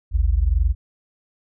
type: tone pair together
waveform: sine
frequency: 52.85 / 74.6 Hz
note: G#1 / D2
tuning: +31 / +28 cents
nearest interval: tritone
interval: 597 cents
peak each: -17 / -19 dBFS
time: 0.11-0.75 s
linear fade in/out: 50 ms
effects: none